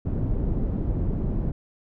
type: low-pass noise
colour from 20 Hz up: pink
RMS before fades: -25 dBFS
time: 0.05-1.52 s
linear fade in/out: 10 ms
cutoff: 270 Hz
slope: 12 dB/octave
effects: none